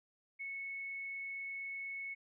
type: tone with frequency modulation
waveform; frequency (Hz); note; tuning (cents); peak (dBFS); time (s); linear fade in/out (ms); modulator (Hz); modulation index
sine; 2204; C#7; -11; -40; 0.39-2.15; 20; 28.4; 0.29
effects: none